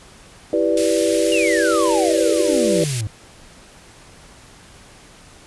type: chord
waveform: sine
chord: E minor seventh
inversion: none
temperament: equal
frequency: 329.6 / 392 / 493.9 / 587.3 Hz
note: E4 / G4 / B4 / D5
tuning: 0 / 0 / 0 / 0 cents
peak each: -20 / -22 / -20 / -20 dBFS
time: 0.53-2.84 s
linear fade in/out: 2 ms
type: band-stop noise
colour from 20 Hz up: white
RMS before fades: -26 dBFS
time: 0.77-3.01 s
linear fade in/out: 2 ms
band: 110 to 1800 Hz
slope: 24 dB/octave
type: exponential sweep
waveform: triangle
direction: down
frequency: 2900 to 100.6 Hz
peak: -19 dBFS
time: 1.32-3.07 s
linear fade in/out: 0 ms
effects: pink hiss -45 dBFS RMS until 5.46 s + resampled to 24000 Hz